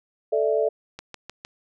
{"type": "chord", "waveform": "sine", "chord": "A suspended fourth", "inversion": "none", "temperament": "equal", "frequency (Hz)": [440, 587.3, 659.3], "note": ["A4", "D5", "E5"], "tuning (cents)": [0, 0, 0], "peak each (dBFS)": [-22, -24, -25], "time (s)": [0.32, 0.69], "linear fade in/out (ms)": 10}
{"type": "click train", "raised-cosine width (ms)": 0.2, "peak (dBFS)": -19, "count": 4, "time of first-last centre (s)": [0.99, 1.449], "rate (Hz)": 6.53}
{"effects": []}